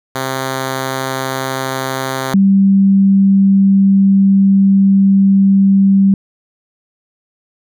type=tone pair in turn; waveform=5% pulse / sine; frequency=132.3 / 195.43 Hz; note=C3 / G3; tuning=+20 / -5 cents; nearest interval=perfect fifth; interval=675 cents; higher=second; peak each=-6 dBFS; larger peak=neither; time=0.15-2.34 / 2.34-6.14 s; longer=second; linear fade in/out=2 ms; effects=none